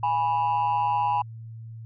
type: tone pair together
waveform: sine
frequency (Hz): 827 / 982.7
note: G#5 / B5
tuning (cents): -8 / -9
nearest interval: minor third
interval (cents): 299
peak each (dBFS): -22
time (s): 0.03-1.22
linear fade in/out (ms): 5
effects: tanh soft clip ceiling -18 dBFS + added 113 Hz sine -37 dBFS peak until 1.85 s